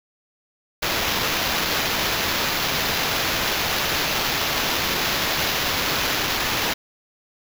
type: noise with sample-and-hold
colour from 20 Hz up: white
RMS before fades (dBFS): -23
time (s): 0.82-6.74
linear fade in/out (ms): 10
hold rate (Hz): 8820
effects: none